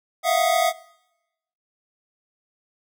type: tone cluster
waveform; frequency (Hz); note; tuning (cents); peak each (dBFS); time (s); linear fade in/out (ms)
square; 649 / 682 / 730 / 1250; E5 / F5 / F#5 / D#6; -27 / -41 / -24 / +8; -26 / -23 / -23 / -27; 0.23-0.73; 50
effects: noise-tail reverb RT60 0.9 s tail -21 dB re dry